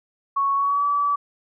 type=tone with pitch glide; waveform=sine; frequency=1108.7 to 1149.8 Hz; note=C#6 to D6; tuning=0 to -37 cents; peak=-18 dBFS; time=0.36-1.16 s; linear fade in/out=10 ms; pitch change=+63 cents; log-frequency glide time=0.55-0.85 s; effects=none